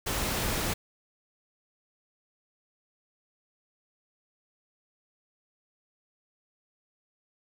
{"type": "noise", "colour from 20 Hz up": "pink", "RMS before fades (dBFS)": -30, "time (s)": [0.06, 0.74], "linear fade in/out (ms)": 10, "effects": []}